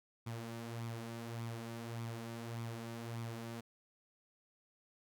sawtooth tone with flanger, 115.8 Hz, A#2, 11 cents flat, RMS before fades -44 dBFS, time 0.26-3.61 s, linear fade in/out 10 ms, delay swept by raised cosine 0.85 to 5.35 ms, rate 1.7 Hz, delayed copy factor +0.5, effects none

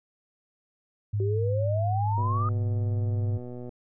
sine tone, 103.6 Hz, G#2, 4 cents flat, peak -24 dBFS, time 1.13-3.38 s, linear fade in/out 10 ms
sine exponential sweep, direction up, 376.6 to 1256 Hz, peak -28 dBFS, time 1.2-2.49 s, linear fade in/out 2 ms
click train, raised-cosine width 2 ms, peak -27 dBFS, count 187, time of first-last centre 2.18-3.692 s, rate 123 Hz
effects none

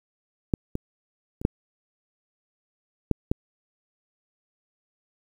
clicks, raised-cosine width 3 ms, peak -8 / -15 / -21 / -6 / -7 / -9 dBFS, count 6, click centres 0.538 / 0.754 / 1.415 / 1.451 / 3.113 / 3.315 s, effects 8-bit

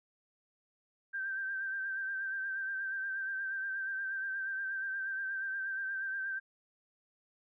sine tone with vibrato, 1568 Hz, G6, in tune, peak -34 dBFS, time 1.13-6.4 s, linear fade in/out 20 ms, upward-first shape sine, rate 8.4 Hz, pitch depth 36 cents each way, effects none

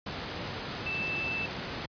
sine tone in noise, 2645 Hz, E7, 5 cents sharp, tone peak -31 dBFS, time 0.86-1.46 s, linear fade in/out 5 ms, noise pink, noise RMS -36 dBFS, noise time 0.06-1.86 s, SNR +2 dB, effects high-pass 80 Hz 12 dB/octave + resampled to 11025 Hz

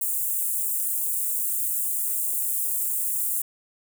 white high-pass noise, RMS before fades -26 dBFS, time 0.01-3.42 s, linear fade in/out 5 ms, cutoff 7800 Hz, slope 48 dB/octave, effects none

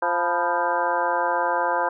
harmonic tone with a mistuned harmonic, 174.61 Hz, F3, in tune, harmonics 2 / 3 / 4 / 5 / 6 / 7 / 8 / 9, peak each -34 / -27 / -28 / -26 / -25 / -33 / -33 / -29 dBFS, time 0.02-1.89 s, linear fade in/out 5 ms, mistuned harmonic 6, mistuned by -95 cents, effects none

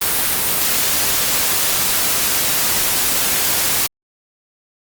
white noise, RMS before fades -17 dBFS, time 0.01-3.87 s, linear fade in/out 10 ms, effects Opus 32 kbps

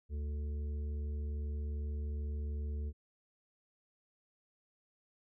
harmonic tone with a mistuned harmonic, 73.42 Hz, D2, in tune, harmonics 1 / 3 / 5 / 6, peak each -35 / -51 / -57 / -55 dBFS, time 0.09-2.93 s, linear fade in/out 50 ms, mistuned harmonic 5, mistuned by -19 cents, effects none

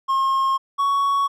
triangle tone pair in turn, 1074 / 1116.3 Hz, C6 / C#6, +45 / +12 cents, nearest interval minor second, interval 67 cents, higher second, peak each -15 dBFS, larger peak neither, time 0.08-0.58 / 0.78-1.28 s, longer neither, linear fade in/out 20 ms, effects none

